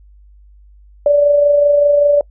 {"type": "tone with amplitude modulation", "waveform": "sine", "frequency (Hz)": 580, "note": "D5", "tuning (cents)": -22, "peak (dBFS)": -6, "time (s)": [1.06, 2.21], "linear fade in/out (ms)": 2, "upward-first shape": "sine", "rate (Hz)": 25.2, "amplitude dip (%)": 35, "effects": ["noise-tail reverb RT60 0.1 s tail -25 dB re dry", "added 50 Hz sine -41 dBFS peak until 2.3 s"]}